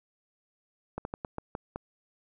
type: slowing click train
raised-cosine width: 1 ms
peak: -20 dBFS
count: 7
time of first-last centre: 0.98-1.76 s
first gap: 71 ms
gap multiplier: 1.24
effects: none